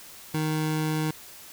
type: tone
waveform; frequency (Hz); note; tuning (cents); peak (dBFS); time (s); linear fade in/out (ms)
25% pulse; 155.56; D#3; 0; -21; 0.34-1.11; 5
effects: white hiss -46 dBFS RMS until 1.52 s